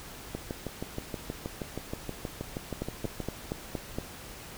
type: two click trains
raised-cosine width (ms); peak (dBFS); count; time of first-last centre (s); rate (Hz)
2; -20 / -18; 19 / 6; 0.35-3.203 / 2.82-3.986; 6.31 / 4.29
effects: pink hiss -45 dBFS RMS until 4.57 s